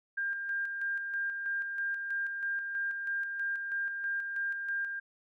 sine tone with tremolo, 1600 Hz, G6, 35 cents sharp, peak -30 dBFS, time 0.17-5 s, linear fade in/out 10 ms, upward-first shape square, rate 3.1 Hz, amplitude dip 40%, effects none

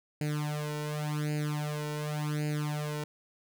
sawtooth tone with flanger, 150 Hz, D3, 37 cents sharp, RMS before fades -33 dBFS, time 0.21-3.04 s, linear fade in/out 2 ms, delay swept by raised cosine 0.43 to 2.13 ms, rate 0.89 Hz, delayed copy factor +1, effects none

